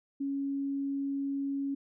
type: tone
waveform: sine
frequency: 277.2 Hz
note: C#4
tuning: in tune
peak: -30 dBFS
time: 0.2-1.75 s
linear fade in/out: 10 ms
effects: none